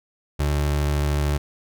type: tone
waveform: 30% pulse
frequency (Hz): 73.1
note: D2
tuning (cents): -7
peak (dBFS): -17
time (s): 0.39-1.38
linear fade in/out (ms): 10
effects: none